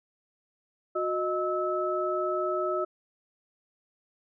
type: tone cluster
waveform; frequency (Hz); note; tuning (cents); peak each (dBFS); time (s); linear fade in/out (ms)
sine; 364.6 / 620 / 1300; F#4 / D#5 / E6; -25 / -6 / -24; -30 / -30 / -31; 0.95-2.85; 10
effects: none